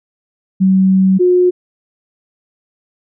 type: tone pair in turn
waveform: sine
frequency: 189.7 / 360.5 Hz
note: F#3 / F#4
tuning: +43 / -45 cents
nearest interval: major seventh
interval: 1112 cents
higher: second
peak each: -7 dBFS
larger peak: neither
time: 0.6-1.19 / 1.19-1.51 s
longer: first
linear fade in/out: 20 ms
effects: none